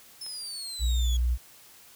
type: exponential sweep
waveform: 30% pulse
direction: down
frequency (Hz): 5274 to 3322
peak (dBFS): -32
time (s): 0.21-1.17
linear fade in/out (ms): 5
type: click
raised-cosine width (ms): 0.2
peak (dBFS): -30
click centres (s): 0.264
type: tone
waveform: sine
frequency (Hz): 60.7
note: B1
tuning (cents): -29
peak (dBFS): -22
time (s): 0.79-1.38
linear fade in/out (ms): 50
effects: white hiss -53 dBFS RMS until 1.95 s